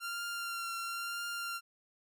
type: tone with vibrato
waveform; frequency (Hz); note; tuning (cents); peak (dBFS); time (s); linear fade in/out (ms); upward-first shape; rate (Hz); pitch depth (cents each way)
sawtooth; 1383; F6; -17; -33; 0-1.61; 50; triangle; 0.99; 23
effects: none